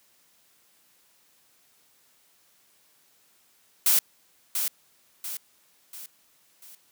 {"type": "noise with echo", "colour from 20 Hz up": "blue", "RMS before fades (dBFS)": -20, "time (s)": [3.86, 3.99], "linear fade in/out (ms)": 2, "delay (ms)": 690, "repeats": 4, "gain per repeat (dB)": -7, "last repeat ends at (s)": 6.75, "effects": ["white hiss -63 dBFS RMS until 6.91 s", "high-pass 100 Hz 12 dB/octave"]}